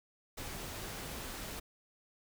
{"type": "noise", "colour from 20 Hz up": "pink", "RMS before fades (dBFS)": -43, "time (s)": [0.37, 1.6], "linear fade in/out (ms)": 10, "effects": []}